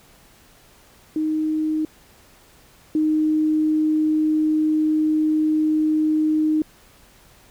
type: tone pair in turn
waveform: sine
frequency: 311.1 / 309.6 Hz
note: D#4 / D#4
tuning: 0 / -9 cents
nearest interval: unison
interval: 9 cents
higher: first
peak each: -19 / -16 dBFS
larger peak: second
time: 1.16-1.85 / 2.95-6.62 s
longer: second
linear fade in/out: 2 ms
effects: pink hiss -52 dBFS RMS until 7.5 s